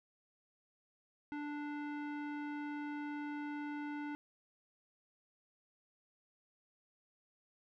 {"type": "tone with low-pass filter", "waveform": "square", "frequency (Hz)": 293.7, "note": "D4", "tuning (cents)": 0, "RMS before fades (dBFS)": -42, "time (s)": [1.32, 4.15], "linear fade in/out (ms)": 0, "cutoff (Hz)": 1900, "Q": 1.5, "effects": []}